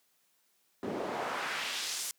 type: noise with band-pass filter sweep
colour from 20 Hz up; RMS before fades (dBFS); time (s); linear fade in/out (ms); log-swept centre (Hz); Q
pink; -36; 0.83-2.11; 0; 290 to 9000; 1.1
effects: white hiss -72 dBFS RMS until 2.18 s + high-pass 150 Hz 12 dB/octave